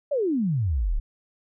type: exponential sweep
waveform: sine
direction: down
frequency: 610 to 30.87 Hz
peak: -21 dBFS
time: 0.11-1 s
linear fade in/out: 10 ms
effects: none